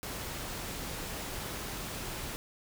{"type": "noise", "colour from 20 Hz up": "pink", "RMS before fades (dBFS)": -39, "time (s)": [0.03, 2.36], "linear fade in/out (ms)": 0, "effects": []}